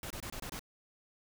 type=noise bursts; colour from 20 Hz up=pink; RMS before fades=-42 dBFS; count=6; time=0.03-0.594 s; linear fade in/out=2 ms; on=74 ms; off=24 ms; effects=none